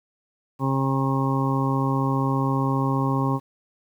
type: harmonic tone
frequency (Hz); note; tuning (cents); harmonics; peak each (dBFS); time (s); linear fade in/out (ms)
134.9; C#3; -47; 1 / 2 / 3 / 4 / 6 / 7 / 8; -23 / -25 / -32 / -34 / -33 / -31 / -29; 0.59-3.4; 50
effects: 9-bit